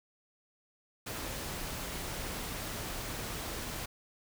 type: noise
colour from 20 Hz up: pink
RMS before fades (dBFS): -39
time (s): 1.06-3.86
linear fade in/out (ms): 10
effects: none